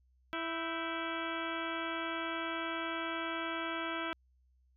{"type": "harmonic tone with a mistuned harmonic", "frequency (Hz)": 330, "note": "E4", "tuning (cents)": 2, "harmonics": [1, 2, 3, 4, 5, 6, 7, 8, 9, 10], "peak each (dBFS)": [-41, -43, -44, -41, -43, -48, -45, -49, -51, -47], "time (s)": [0.33, 4.13], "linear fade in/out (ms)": 0, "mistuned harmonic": 5, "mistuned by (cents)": -93, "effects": ["added 63 Hz sine -66 dBFS peak until 4.76 s"]}